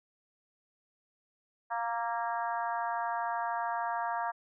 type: harmonic tone with a mistuned harmonic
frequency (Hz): 233.1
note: A#3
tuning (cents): 0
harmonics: 3 / 4 / 5 / 6 / 7 / 8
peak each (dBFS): -35 / -34 / -39 / -44 / -41 / -51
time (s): 1.7-4.32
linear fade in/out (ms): 20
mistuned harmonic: 6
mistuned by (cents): -29
effects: none